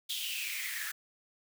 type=noise with high-pass filter sweep; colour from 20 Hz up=white; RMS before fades=-37 dBFS; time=0.09-0.92 s; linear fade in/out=10 ms; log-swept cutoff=3400 to 1600 Hz; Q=6.8; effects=none